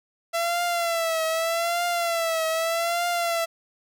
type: tone with vibrato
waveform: sawtooth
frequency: 670 Hz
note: E5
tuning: 28 cents sharp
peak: -19 dBFS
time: 0.33-3.46 s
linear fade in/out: 20 ms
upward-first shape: triangle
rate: 0.82 Hz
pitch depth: 80 cents each way
effects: none